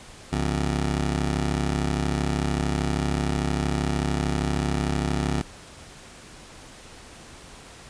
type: ring-modulated tone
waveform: 20% pulse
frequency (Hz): 104.9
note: G#2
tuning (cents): +18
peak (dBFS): -15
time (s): 0.32-5.42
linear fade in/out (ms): 10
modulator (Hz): 35.9
effects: pink hiss -45 dBFS RMS until 7.89 s + resampled to 22050 Hz